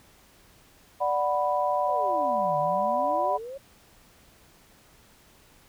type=chord; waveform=sine; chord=B minor; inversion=first; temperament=equal; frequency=587.3 / 740 / 987.8 Hz; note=D5 / F#5 / B5; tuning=0 / 0 / 0 cents; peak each=-27 dBFS; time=1-3.38 s; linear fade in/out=20 ms
type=exponential two-way sweep; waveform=sine; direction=down then up; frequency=579 to 146.83 to 565 Hz; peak=-35 dBFS; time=1.86-3.58 s; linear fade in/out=10 ms; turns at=2.58 s
effects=pink hiss -57 dBFS RMS until 5.68 s